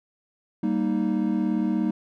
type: chord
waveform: triangle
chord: Eb major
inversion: first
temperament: equal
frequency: 196 / 233.1 / 311.1 Hz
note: G3 / Bb3 / Eb4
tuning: 0 / 0 / 0 cents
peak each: -24 dBFS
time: 0.63-1.91 s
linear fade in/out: 5 ms
effects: none

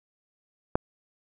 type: click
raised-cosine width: 1 ms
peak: -8 dBFS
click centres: 0.755 s
effects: none

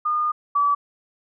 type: tone pair in turn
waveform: sine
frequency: 1218 / 1149.6 Hz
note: D#6 / D6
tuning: -37 / -37 cents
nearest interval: minor second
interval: 100 cents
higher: first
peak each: -19 / -16 dBFS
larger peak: second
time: 0.05-0.32 / 0.55-0.75 s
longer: first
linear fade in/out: 10 ms
effects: none

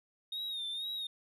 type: tone with vibrato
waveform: sine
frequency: 3697 Hz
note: A#7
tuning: 15 cents flat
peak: -33 dBFS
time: 0.32-1.07 s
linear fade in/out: 5 ms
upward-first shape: sine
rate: 2.1 Hz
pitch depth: 74 cents each way
effects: tanh soft clip ceiling -35 dBFS

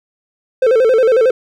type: tone with vibrato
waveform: triangle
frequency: 479.5 Hz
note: A#4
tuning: 49 cents sharp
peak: -6 dBFS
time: 0.62-1.31 s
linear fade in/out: 5 ms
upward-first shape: square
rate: 11 Hz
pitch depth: 130 cents each way
effects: none

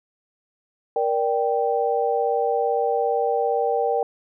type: chord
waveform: sine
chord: G minor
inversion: first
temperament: just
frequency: 470.4 / 588 / 784 Hz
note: Bb4 / D5 / G5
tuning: +16 / +2 / 0 cents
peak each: -22 / -26 / -23 dBFS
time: 0.96-4.03 s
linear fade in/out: 2 ms
effects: none

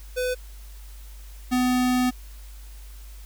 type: tone pair in turn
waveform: square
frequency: 502 / 251 Hz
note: B4 / B3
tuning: +28 / +28 cents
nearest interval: octave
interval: 1200 cents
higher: first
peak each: -24 / -20 dBFS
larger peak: second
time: 0.16-0.35 / 1.51-2.11 s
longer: second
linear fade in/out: 20 ms
effects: added 50 Hz sine -39 dBFS peak until 3.25 s + white hiss -52 dBFS RMS until 3.25 s

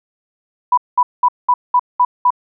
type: tone bursts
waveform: sine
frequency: 987.8 Hz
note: B5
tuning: in tune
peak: -8 dBFS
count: 7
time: 0.72-2.305 s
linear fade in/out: 5 ms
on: 55 ms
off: 200 ms
effects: none

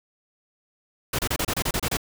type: noise bursts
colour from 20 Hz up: pink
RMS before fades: -25 dBFS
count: 10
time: 1.13-1.971 s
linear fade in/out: 5 ms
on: 58 ms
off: 29 ms
effects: none

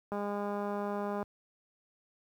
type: click train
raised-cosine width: 1 ms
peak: -23 dBFS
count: 227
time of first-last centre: 0.12-1.228 s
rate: 204 Hz
effects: high-pass 60 Hz 12 dB/octave + 10-bit

